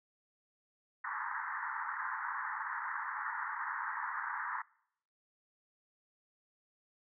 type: band-pass noise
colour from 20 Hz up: pink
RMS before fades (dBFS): -39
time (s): 1.04-4.62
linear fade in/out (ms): 5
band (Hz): 870 to 1900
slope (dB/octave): 96
effects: noise-tail reverb RT60 0.7 s tail -24 dB re dry